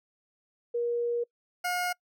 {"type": "tone pair in turn", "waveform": ["sine", "20% pulse"], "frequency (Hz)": [475.1, 717], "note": ["A#4", "F5"], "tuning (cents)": [33, 45], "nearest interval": "perfect fifth", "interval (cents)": 712, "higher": "second", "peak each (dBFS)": [-26, -23], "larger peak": "second", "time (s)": [[0.74, 1.24], [1.64, 1.93]], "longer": "first", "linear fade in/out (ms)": 10, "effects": ["noise-tail reverb RT60 0.1 s tail -25 dB re dry"]}